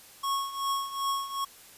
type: tone with tremolo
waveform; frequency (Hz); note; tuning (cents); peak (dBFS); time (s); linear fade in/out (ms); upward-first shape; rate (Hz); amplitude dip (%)
square; 1100; C#6; -14; -26; 0.23-1.45; 10; triangle; 2.6; 80
effects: white hiss -52 dBFS RMS until 1.77 s + resampled to 32000 Hz